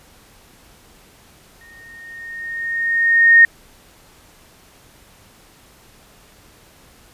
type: tone with exponential growth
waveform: sine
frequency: 1847 Hz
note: A#6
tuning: 16 cents flat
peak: -4 dBFS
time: 1.61-3.45 s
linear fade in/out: 2 ms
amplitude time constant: 400 ms
effects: pink hiss -49 dBFS RMS until 7.13 s + resampled to 32000 Hz